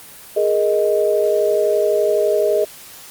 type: chord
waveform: sine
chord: Ab suspended second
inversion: none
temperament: just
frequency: 415.3 / 467.2 / 623 Hz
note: Ab4 / Bb4 / Eb5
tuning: 0 / +4 / +2 cents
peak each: -17 / -21 / -17 dBFS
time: 0.36-2.65 s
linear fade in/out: 10 ms
effects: white hiss -39 dBFS RMS until 3.1 s + Opus 32 kbps